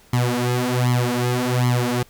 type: tone with flanger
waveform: sawtooth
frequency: 123.47 Hz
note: B2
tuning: in tune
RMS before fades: -20 dBFS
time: 0.13-2.03 s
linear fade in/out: 5 ms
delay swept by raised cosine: 0.95 to 5.75 ms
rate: 1.3 Hz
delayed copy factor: +1
effects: pink hiss -52 dBFS RMS until 2.09 s